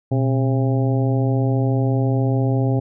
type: harmonic tone with a mistuned harmonic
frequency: 134.3 Hz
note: C3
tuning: 46 cents sharp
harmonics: 1 / 2 / 3 / 4 / 5 / 6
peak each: -17 / -23 / -27 / -29 / -31 / -33 dBFS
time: 0.11-2.8 s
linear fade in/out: 10 ms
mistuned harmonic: 1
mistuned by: -140 cents
effects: none